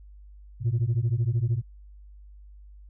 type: beating tone pair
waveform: sine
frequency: 110.5 / 123.5 Hz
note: A2 / B2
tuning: +8 / 0 cents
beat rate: 13 Hz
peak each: -23 dBFS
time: 0.6-1.62 s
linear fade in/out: 50 ms
effects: tanh soft clip ceiling -19 dBFS + added 50 Hz sine -45 dBFS peak until 2.89 s